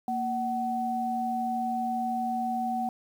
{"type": "tone pair together", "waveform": "sine", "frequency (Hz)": [233.1, 751.2], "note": ["A#3", "F#5"], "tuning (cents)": [0, 26], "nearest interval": "octave + minor sixth", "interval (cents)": 2026, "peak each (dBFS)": [-32, -28], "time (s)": [0.08, 2.89], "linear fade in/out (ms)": 2, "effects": ["9-bit"]}